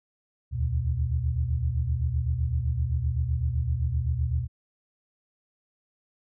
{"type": "tone cluster", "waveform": "sine", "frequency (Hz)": [72.2, 80, 121], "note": ["D2", "D#2", "B2"], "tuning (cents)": [-29, 49, -35], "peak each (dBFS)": -28, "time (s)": [0.51, 4.48], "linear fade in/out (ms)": 50, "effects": []}